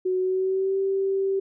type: tone with pitch glide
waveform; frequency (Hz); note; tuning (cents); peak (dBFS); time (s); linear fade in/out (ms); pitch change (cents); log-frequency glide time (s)
sine; 370 to 388.4; F#4 to G4; 0 to -16; -21; 0.05-1.4; 10; +84; 0.19-0.78
effects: none